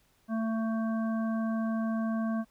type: harmonic tone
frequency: 223.4 Hz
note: A3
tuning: 27 cents sharp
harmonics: 1 / 3 / 5 / 7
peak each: -28 / -38 / -42 / -45 dBFS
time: 0.28-2.45 s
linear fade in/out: 50 ms
effects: pink hiss -68 dBFS RMS until 2.5 s